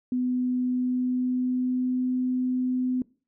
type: tone with pitch glide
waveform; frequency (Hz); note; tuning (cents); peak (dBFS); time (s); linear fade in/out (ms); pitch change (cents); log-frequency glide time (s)
sine; 250.7 to 253.5; B3 to B3; +26 to +45; -23; 0.12-3.02; 2; +19; 0.58-2.11
effects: noise-tail reverb RT60 0.4 s tail -22 dB re dry